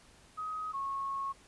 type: tone pair in turn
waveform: sine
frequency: 1261 / 1095.3 Hz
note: D#6 / C#6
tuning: +23 / -21 cents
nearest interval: major second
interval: 244 cents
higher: first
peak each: -35 / -33 dBFS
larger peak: second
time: 0.37-0.73 / 0.73-1.33 s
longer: second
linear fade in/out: 20 ms
effects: pink hiss -60 dBFS RMS until 1.47 s + resampled to 24000 Hz